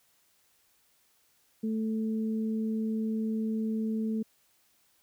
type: tone pair together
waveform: sine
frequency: 220 / 440 Hz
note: A3 / A4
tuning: 0 / 0 cents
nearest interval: octave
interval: 1200 cents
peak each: -28 / -39 dBFS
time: 1.63-4.23 s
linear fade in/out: 10 ms
effects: white hiss -68 dBFS RMS until 5.02 s